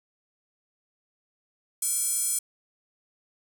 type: tone with high-pass filter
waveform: square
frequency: 467.6 Hz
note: A#4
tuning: 5 cents sharp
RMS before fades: -27 dBFS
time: 1.82-2.39 s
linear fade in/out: 5 ms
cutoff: 8800 Hz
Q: 3.3
effects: none